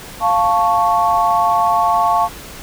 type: chord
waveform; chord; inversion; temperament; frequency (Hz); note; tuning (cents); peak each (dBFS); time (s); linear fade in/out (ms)
sine; F augmented; none; equal; 698.5 / 880 / 1108.7; F5 / A5 / C#6; 0 / 0 / 0; -16; 0.2-2.29; 50
effects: pink hiss -34 dBFS RMS until 2.62 s